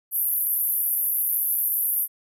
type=band-pass noise; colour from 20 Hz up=pink; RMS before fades=-24 dBFS; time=0.11-2.08 s; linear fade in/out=50 ms; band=11000 to 14000 Hz; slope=96 dB/octave; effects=none